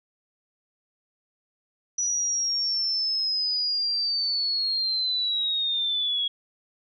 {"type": "linear sweep", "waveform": "sine", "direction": "down", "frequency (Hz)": [5890, 3314], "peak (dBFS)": -23, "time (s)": [1.98, 6.28], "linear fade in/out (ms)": 5, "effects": []}